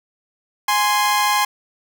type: tone pair together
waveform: sawtooth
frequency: 830.6 / 1046.5 Hz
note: G#5 / C6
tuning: 0 / 0 cents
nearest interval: major third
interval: 400 cents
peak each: -15 / -14 dBFS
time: 0.68-1.45 s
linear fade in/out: 5 ms
effects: none